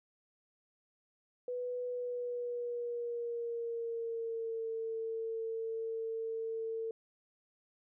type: tone with pitch glide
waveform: sine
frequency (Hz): 493.9 to 450.3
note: B4 to A4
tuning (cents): 0 to +40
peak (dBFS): -35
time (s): 1.48-6.91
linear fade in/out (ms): 2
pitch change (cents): -160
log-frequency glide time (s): 1.86-4.69
effects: none